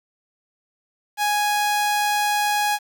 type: tone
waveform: sawtooth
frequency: 830.6 Hz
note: G#5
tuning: in tune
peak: -15 dBFS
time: 1.17-2.79 s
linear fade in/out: 50 ms
effects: 8-bit